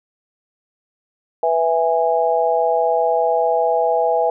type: chord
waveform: sine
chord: E major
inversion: second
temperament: just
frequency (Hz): 494.4 / 659.3 / 824.1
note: B4 / E5 / G#5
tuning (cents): +2 / 0 / -14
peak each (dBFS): -19 / -18 / -19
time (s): 1.43-4.3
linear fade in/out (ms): 2
effects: none